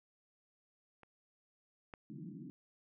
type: clicks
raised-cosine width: 0.5 ms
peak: -42 / -32 dBFS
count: 2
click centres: 1.033 / 1.938 s
type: band-pass noise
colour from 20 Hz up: pink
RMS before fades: -48 dBFS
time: 2.1-2.5 s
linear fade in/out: 0 ms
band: 140 to 340 Hz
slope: 96 dB/octave
effects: none